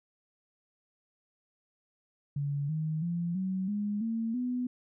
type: tone with pitch steps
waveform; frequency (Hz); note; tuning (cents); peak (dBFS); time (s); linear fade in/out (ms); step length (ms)
sine; 142.7 / 156.52 / 171.67 / 188.29 / 206.5 / 226.5 / 248.5; D3 / D#3 / F3 / F#3 / G#3 / A#3 / B3; -49 / +11 / -29 / +31 / -10 / -50 / +11; -29; 2.36-4.67; 5; 330
effects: none